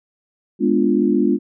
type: chord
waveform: sine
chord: G# diminished seventh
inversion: none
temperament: equal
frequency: 207.7 / 246.9 / 293.7 / 349.2 Hz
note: G#3 / B3 / D4 / F4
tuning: 0 / 0 / 0 / 0 cents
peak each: -19 dBFS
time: 0.59-1.39 s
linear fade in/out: 50 ms
effects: none

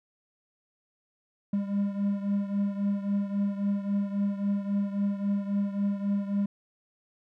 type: beating tone pair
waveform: triangle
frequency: 200 / 203.7 Hz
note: G3 / G#3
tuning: +35 / -33 cents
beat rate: 3.7 Hz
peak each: -25 / -30 dBFS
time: 1.53-6.46 s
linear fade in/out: 5 ms
effects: none

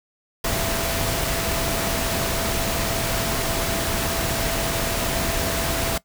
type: tone in noise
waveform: sine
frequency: 667 Hz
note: E5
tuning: 20 cents sharp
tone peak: -30 dBFS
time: 0.44-5.98 s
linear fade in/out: 5 ms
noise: pink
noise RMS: -24 dBFS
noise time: 0.44-5.98 s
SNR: -9 dB
effects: noise-tail reverb RT60 0.1 s tail -19 dB re dry

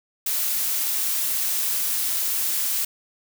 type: noise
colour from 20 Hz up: blue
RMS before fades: -24 dBFS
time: 0.26-2.85 s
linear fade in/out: 5 ms
effects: none

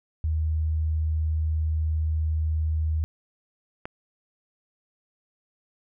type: tone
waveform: sine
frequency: 78.5 Hz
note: D#2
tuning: 16 cents sharp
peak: -22 dBFS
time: 0.24-3.04 s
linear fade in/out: 0 ms
type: click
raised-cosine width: 0.5 ms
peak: -18 dBFS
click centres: 3.855 s
effects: none

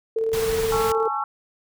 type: tone with tremolo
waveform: sine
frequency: 447.5 Hz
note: A4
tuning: 29 cents sharp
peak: -19 dBFS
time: 0.16-1.08 s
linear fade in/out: 5 ms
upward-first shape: square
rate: 19 Hz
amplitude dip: 30%
type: band-stop noise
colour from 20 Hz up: pink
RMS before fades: -30 dBFS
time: 0.33-0.92 s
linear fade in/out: 2 ms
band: 240 to 680 Hz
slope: 48 dB/octave
type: chord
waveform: sine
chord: A major seventh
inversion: third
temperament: equal with one note detuned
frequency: 830.6 / 880 / 1108.7 / 1345.4 Hz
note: G#5 / A5 / C#6 / E6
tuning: 0 / 0 / 0 / +35 cents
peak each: -28 / -31 / -29 / -27 dBFS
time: 0.72-1.24 s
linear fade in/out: 2 ms
effects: none

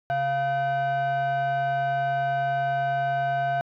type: tone with frequency modulation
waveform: sine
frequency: 695 Hz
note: F5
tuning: 9 cents flat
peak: -20 dBFS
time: 0.1-3.61 s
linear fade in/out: 0 ms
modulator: 832 Hz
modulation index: 0.63
effects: tanh soft clip ceiling -21 dBFS

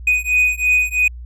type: beating tone pair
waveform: triangle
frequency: 2489 / 2492 Hz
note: D#7 / D#7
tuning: 0 / +2 cents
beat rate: 3 Hz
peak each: -15 / -15 dBFS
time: 0.07-1.08 s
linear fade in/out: 5 ms
effects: added 60 Hz sine -30 dBFS peak until 1.25 s

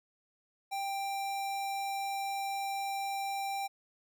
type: tone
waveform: square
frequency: 788 Hz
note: G5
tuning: 9 cents sharp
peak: -34 dBFS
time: 0.71-3.68 s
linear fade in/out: 20 ms
effects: none

